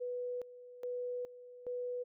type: tone with tremolo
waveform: sine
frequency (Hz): 492.9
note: B4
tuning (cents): -3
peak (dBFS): -36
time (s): 0-2.04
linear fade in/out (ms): 20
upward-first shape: square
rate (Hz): 1.2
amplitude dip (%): 80
effects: none